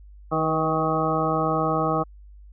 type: harmonic tone with a mistuned harmonic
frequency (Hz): 158.2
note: D#3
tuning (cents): +29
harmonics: 1 / 2 / 3 / 4 / 5 / 7 / 8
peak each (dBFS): -28 / -28 / -28 / -28 / -28 / -28 / -28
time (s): 0.31-2.04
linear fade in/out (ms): 20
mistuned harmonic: 3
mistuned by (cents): +25
effects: added 50 Hz sine -43 dBFS peak until 2.52 s